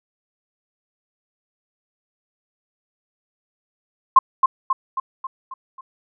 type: tone with echo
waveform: sine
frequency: 1059 Hz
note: C6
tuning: 21 cents sharp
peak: -5 dBFS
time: 4.16-4.19 s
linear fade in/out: 5 ms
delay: 270 ms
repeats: 6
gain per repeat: -5 dB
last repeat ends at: 5.81 s
effects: none